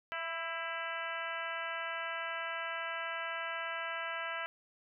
harmonic tone with a mistuned harmonic, 331.9 Hz, E4, 12 cents sharp, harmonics 2 / 3 / 4 / 5 / 6 / 7 / 8 / 9, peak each -44 / -45 / -42 / -42 / -44 / -47 / -47 / -48 dBFS, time 0.12-4.46 s, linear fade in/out 0 ms, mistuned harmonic 5, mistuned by -36 cents, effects none

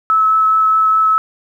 sine tone with vibrato, 1299 Hz, E6, 26 cents flat, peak -9 dBFS, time 0.1-1.18 s, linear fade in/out 0 ms, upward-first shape triangle, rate 4.8 Hz, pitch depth 10 cents each way, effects 8-bit

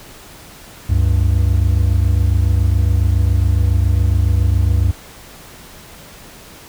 triangle tone pair together, 69.39 / 96.6 Hz, C#2 / G2, +2 / -25 cents, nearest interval tritone, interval 573 cents, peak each -12 dBFS, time 0.89-4.92 s, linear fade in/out 10 ms, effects pink hiss -39 dBFS RMS until 6.68 s

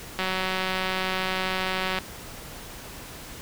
click train, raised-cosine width 0.3 ms, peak -11 dBFS, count 337, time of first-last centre 0.19-1.987 s, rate 187 Hz, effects pink hiss -41 dBFS RMS until 3.41 s

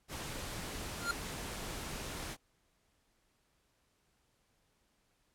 pink noise, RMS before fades -42 dBFS, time 0.08-2.37 s, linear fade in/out 50 ms
square tone with exponential growth, 1395 Hz, F6, 2 cents flat, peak -29 dBFS, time 0.93-1.11 s, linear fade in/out 2 ms, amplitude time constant 39 ms
effects pink hiss -75 dBFS RMS until 5.34 s + low-pass 12000 Hz 12 dB/octave

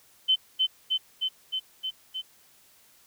sine tone with echo, 3063 Hz, G7, 41 cents flat, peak -18 dBFS, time 0.28-0.36 s, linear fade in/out 20 ms, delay 310 ms, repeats 6, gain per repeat -2 dB, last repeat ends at 2.22 s, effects white hiss -59 dBFS RMS until 3.06 s

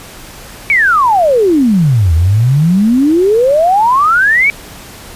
sine exponential two-way sweep, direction down then up, 2327 to 77.78 to 2327 Hz, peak -6 dBFS, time 0.7-4.5 s, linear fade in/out 0 ms, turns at 2.14 s, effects pink hiss -32 dBFS RMS until 5.15 s + resampled to 32000 Hz

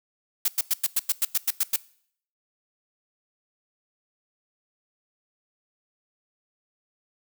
blue noise bursts, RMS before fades -22 dBFS, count 11, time 0.45-1.762 s, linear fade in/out 5 ms, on 32 ms, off 96 ms, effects noise-tail reverb RT60 0.6 s tail -21 dB re dry

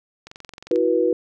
click train, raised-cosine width 0.2 ms, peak -21 dBFS, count 12, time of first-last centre 0.27-0.759 s, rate 22.5 Hz
sine chord, E suspended second, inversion none, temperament equal with one note detuned, 329.6 / 370 / 485.7 Hz, E4 / F#4 / B4, 0 / 0 / -29 cents, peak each -22 / -21 / -19 dBFS, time 0.71-1.13 s, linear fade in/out 2 ms
effects none

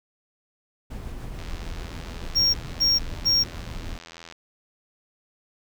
brown noise with tremolo, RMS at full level -33 dBFS, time 0.9-3.99 s, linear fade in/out 10 ms, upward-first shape sine, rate 6.8 Hz, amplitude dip 25%
click train, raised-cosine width 0.2 ms, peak -24 dBFS, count 246, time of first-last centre 1.39-4.324 s, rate 83.5 Hz
triangle tone bursts, 5570 Hz, F8, 5 cents flat, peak -16 dBFS, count 3, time 2.35-3.44 s, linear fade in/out 20 ms, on 190 ms, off 260 ms
effects none

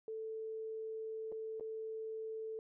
sine tone with dropouts, 441.5 Hz, A4, 6 cents sharp, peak -40 dBFS, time 0.08-2.59 s, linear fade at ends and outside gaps 1 ms, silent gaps 1.318-1.323 / 1.598-1.608 s, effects none

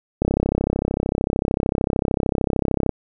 click train, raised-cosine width 2 ms, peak -5 dBFS, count 90, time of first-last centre 0.22-2.893 s, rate 33.3 Hz, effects none

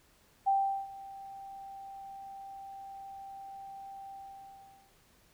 sine tone with ADSR envelope, 784 Hz, G5, in tune, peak -23 dBFS, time 0.46-4.93 s, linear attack 19 ms, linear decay 390 ms, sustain -20 dB, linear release 820 ms, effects pink hiss -65 dBFS RMS until 5.33 s

